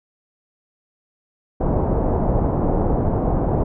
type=low-pass noise; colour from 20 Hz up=pink; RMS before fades=-19 dBFS; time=1.6-3.64 s; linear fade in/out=10 ms; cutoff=820 Hz; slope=24 dB/octave; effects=none